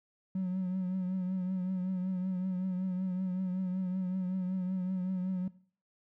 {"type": "tone with vibrato", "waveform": "triangle", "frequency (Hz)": 185, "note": "F#3", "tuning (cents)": 0, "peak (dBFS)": -27, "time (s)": [0.35, 5.48], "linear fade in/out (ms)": 5, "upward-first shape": "triangle", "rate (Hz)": 5.3, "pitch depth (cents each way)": 50, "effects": ["noise-tail reverb RT60 0.5 s tail -21 dB re dry", "tanh soft clip ceiling -26 dBFS"]}